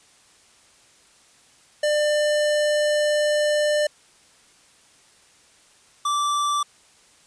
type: tone pair in turn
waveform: square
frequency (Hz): 597 / 1167.4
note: D5 / D6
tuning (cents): +28 / -11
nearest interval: octave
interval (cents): 1161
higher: second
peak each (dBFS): -19 / -21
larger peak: first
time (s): 1.83-3.87 / 6.05-6.63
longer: first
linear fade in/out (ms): 5
effects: white hiss -55 dBFS RMS until 7.26 s + resampled to 22050 Hz